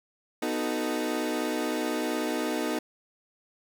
30% pulse chord, B dominant seventh, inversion none, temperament equal with one note detuned, 248.1 / 311.1 / 370 / 440 Hz, B3 / D#4 / F#4 / A4, +8 / 0 / 0 / 0 cents, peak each -30 / -28 / -34 / -32 dBFS, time 0.42-2.79 s, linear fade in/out 5 ms, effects none

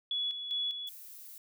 sine tone with tremolo, 3393 Hz, G#7, 36 cents sharp, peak -30 dBFS, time 0.11-0.89 s, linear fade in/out 2 ms, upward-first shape square, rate 2.5 Hz, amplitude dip 55%
violet noise, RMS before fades -49 dBFS, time 0.87-1.38 s, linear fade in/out 2 ms
effects none

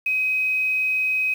sine tone with quantisation, 2526 Hz, D#7, 26 cents sharp, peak -19 dBFS, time 0.06-1.34 s, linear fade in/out 5 ms, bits 7, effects none

